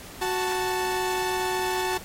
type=tone pair together; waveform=sawtooth; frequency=370 / 881 Hz; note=F#4 / A5; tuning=0 / +2 cents; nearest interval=octave + minor third; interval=1502 cents; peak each=-23 / -24 dBFS; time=0.21-1.98 s; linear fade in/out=10 ms; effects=pink hiss -43 dBFS RMS until 2.04 s + AAC 48 kbps